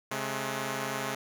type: tone pair together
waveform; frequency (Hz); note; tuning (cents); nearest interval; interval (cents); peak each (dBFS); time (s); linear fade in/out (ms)
5% pulse; 134.3 / 213.2; C3 / G#3; +46 / +46; minor sixth; 800; -23; 0.11-1.15; 5
effects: none